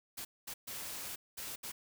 white noise bursts at uneven times, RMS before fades -43 dBFS, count 5, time 0.17-0.25 / 0.47-0.54 / 0.67-1.16 / 1.37-1.56 / 1.63-1.72 s, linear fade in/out 10 ms, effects none

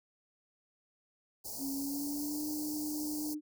white band-stop noise, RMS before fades -42 dBFS, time 1.44-3.35 s, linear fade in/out 20 ms, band 950 to 4400 Hz, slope 96 dB/octave
sine tone with pitch glide, 273.6 to 301.8 Hz, C#4 to D4, -23 to +47 cents, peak -35 dBFS, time 1.58-3.41 s, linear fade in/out 50 ms, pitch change +170 cents, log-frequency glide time 1.71-2.45 s
effects none

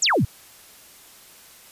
sine exponential sweep, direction down, 8200 to 87.31 Hz, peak -16 dBFS, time 0.02-0.25 s, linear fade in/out 5 ms, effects white hiss -48 dBFS RMS until 1.71 s + resampled to 32000 Hz

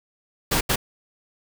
pink noise bursts at uneven times, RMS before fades -21 dBFS, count 2, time 0.51-0.61 / 0.69-0.76 s, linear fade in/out 10 ms, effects none

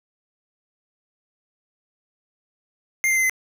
square tone with pitch steps, 2109 / 2088 / 2068 / 2048 Hz, C7 / C7 / C7 / C7, +13 / -4 / -21 / -38 cents, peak -18 dBFS, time 3.04-3.296 s, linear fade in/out 0 ms, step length 64 ms, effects none

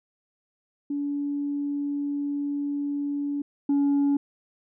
sine tone pair in turn, 286.4 / 283.1 Hz, D4 / C#4, -43 / +37 cents, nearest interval unison, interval 20 cents, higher first, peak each -25 / -17 dBFS, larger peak second, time 0.9-3.42 / 3.69-4.17 s, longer first, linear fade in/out 5 ms, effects tanh soft clip ceiling -18 dBFS

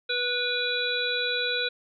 harmonic tone, 490 Hz, B4, 14 cents flat, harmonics 1 / 3 / 5 / 7 / 8, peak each -32 / -30 / -33 / -34 / -29 dBFS, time 0.09-1.69 s, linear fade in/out 10 ms, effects none

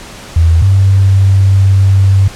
sine tone pair in turn, 82.41 / 96.96 Hz, E2 / G2, 0 / -18 cents, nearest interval minor third, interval 282 cents, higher second, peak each -4 dBFS, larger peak neither, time 0.36-0.62 / 0.62-2.28 s, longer second, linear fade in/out 5 ms, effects pink hiss -30 dBFS RMS until 2.35 s + low-pass 9000 Hz 12 dB/octave

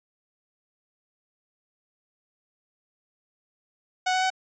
sawtooth tone with pitch steps, 740 / 746 / 752.1 Hz, F#5 / F#5 / F#5, 0 / +14 / +28 cents, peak -18 dBFS, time 4.06-4.303 s, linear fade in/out 10 ms, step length 81 ms, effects resampled to 16000 Hz

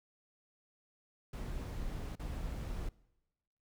brown noise with dropouts, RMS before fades -40 dBFS, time 1.33-2.89 s, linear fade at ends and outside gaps 5 ms, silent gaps 2.155-2.195 s, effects noise-tail reverb RT60 1.0 s tail -23 dB re dry

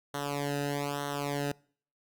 sawtooth tone with flanger, 143.1 Hz, D3, 45 cents flat, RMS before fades -33 dBFS, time 0.14-1.52 s, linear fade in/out 5 ms, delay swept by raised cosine 0.41 to 0.91 ms, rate 1.1 Hz, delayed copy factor -1, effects noise-tail reverb RT60 0.5 s tail -25 dB re dry + Opus 48 kbps

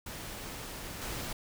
pink noise with level steps, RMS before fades -42 / -38 dBFS, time 0.06-1.33 s, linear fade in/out 5 ms, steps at 1.01 s, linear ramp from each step 10 ms, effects none

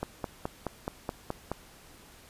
click train, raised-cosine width 1 ms, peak -17 dBFS, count 8, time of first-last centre 0.03-1.516 s, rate 4.71 Hz, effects pink hiss -54 dBFS RMS until 2.29 s + resampled to 32000 Hz

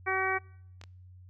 harmonic tone, 380 Hz, F#4, 46 cents sharp, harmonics 1 / 2 / 3 / 4 / 5 / 6, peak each -34 / -34 / -34 / -34 / -34 / -34 dBFS, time 0.06-0.39 s, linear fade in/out 20 ms
clicks, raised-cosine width 0.2 ms, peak -30 dBFS, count 2, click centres 0.814 / 0.838 s
effects noise-tail reverb RT60 0.7 s tail -26 dB re dry + added 91 Hz sine -49 dBFS peak until 1.29 s

